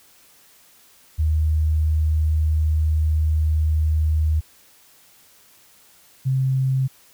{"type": "tone pair in turn", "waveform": "sine", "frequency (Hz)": [77.78, 132.18], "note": ["D#2", "C3"], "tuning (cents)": [0, 18], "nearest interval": "major sixth", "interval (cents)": 918, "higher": "second", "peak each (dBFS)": [-16, -17], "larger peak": "first", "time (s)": [[1.18, 4.41], [6.25, 6.88]], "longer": "first", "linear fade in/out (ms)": 20, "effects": ["white hiss -53 dBFS RMS until 7.13 s"]}